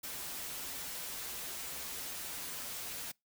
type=noise with comb filter; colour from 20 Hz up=white; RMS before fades=-42 dBFS; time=0.03-3.12 s; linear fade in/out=10 ms; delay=9.4 ms; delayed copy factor=-0.55; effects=noise-tail reverb RT60 0.2 s tail -25 dB re dry